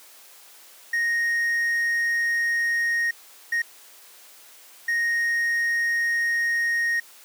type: tone bursts at uneven times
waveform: triangle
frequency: 1864.7 Hz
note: A#6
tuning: in tune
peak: -19 dBFS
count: 3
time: 0.93-3.11 / 3.52-3.62 / 4.88-7 s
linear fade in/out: 5 ms
effects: white hiss -49 dBFS RMS until 7.24 s + high-pass 400 Hz 12 dB/octave